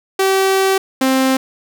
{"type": "tone pair in turn", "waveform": "sawtooth", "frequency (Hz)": [384.8, 263.4], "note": ["G4", "C4"], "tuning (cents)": [-32, 12], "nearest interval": "perfect fifth", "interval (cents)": 656, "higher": "first", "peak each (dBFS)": -8, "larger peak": "neither", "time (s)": [[0.19, 0.78], [1.01, 1.37]], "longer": "first", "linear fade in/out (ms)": 5, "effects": []}